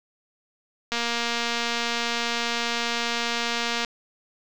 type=click train; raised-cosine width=0.2 ms; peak=-9 dBFS; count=689; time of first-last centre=0.92-3.848 s; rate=235 Hz; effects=low-pass 7000 Hz 12 dB/octave + 7-bit